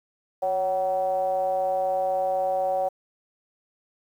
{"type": "ring-modulated tone", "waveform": "triangle", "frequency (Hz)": 98, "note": "G2", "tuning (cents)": 0, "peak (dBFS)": -17, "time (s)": [0.42, 2.89], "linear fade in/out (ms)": 10, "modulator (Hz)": 656, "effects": ["9-bit"]}